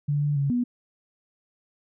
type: tone with pitch steps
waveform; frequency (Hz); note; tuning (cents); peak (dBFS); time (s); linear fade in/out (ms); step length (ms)
sine; 145.3 / 146.3 / 140.2 / 243.9; D3 / D3 / C#3 / B3; -18 / -6 / +20 / -21; -21; 0.08-0.64; 10; 140
effects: none